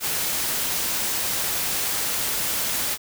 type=noise; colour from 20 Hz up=white; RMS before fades=-25 dBFS; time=0-2.98 s; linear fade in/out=50 ms; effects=none